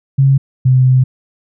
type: tone pair in turn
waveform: sine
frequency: 136.1 / 128.87 Hz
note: C#3 / C3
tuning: -31 / -26 cents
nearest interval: minor second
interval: 95 cents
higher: first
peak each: -6 dBFS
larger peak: neither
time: 0.18-0.38 / 0.65-1.04 s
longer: second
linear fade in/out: 10 ms
effects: none